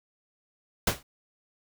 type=noise with exponential decay; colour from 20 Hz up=pink; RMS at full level=-20 dBFS; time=0.87-1.03 s; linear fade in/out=5 ms; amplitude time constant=33 ms; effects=none